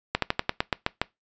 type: slowing click train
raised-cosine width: 0.3 ms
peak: -6 dBFS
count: 9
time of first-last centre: 0.15-1.016 s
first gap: 73 ms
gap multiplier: 1.11
effects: noise-tail reverb RT60 0.2 s tail -22 dB re dry + resampled to 16000 Hz